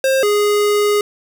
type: tone pair in turn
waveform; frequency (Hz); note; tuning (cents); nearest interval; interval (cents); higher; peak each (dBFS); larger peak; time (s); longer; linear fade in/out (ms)
square; 532 / 414.3; C5 / G#4; +29 / -4; major third; 433; first; -13 / -13; neither; 0.04-0.23 / 0.23-1.01; second; 2
effects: none